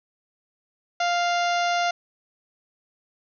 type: harmonic tone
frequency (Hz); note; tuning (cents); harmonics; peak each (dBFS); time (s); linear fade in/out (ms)
698.5; F5; 0; 1 / 2 / 3 / 4 / 5 / 6 / 7 / 8 / 9; -22 / -28 / -32 / -34 / -36 / -38 / -39 / -40 / -41; 1-1.91; 5
effects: none